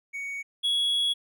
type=tone pair in turn; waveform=triangle; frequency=2235 / 3349 Hz; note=C#7 / G#7; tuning=+14 / +14 cents; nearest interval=perfect fifth; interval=700 cents; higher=second; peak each=-30 / -21 dBFS; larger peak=second; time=0.13-0.43 / 0.63-1.14 s; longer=second; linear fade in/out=20 ms; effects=none